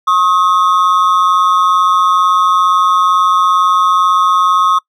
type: ring-modulated tone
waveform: triangle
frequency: 1174.7 Hz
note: D6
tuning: in tune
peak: -3 dBFS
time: 0.07-4.79 s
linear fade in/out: 10 ms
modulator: 91.1 Hz
effects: noise-tail reverb RT60 0.1 s tail -24 dB re dry